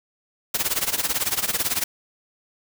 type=noise with tremolo; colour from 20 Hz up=white; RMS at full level=-21 dBFS; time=0.54-1.84 s; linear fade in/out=5 ms; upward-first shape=sine; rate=18 Hz; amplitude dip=85%; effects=none